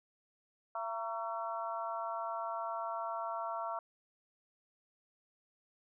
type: harmonic tone with a mistuned harmonic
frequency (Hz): 225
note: A3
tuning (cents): +39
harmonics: 3 / 4 / 5 / 6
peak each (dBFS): -40 / -41 / -42 / -43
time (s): 0.75-3.79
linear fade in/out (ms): 2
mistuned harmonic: 4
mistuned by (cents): +52
effects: none